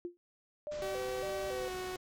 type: tone with exponential decay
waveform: sine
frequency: 349.2 Hz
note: F4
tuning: in tune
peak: -33 dBFS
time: 0.05-0.17 s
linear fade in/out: 0 ms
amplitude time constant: 26 ms
type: tone with vibrato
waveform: sine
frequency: 550 Hz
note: C#5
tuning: 14 cents flat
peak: -37 dBFS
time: 0.67-1.68 s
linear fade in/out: 0 ms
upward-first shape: square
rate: 1.8 Hz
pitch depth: 140 cents each way
type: low-pass noise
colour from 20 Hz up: pink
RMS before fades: -49 dBFS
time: 0.71-1.97 s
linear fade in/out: 10 ms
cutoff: 7500 Hz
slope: 96 dB/octave
type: tone with pitch glide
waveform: sawtooth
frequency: 382.5 to 369.3 Hz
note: G4 to F#4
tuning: -42 to -3 cents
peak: -34 dBFS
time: 0.82-1.96 s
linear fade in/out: 0 ms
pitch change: -61 cents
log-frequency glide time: 1.49-1.7 s
effects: none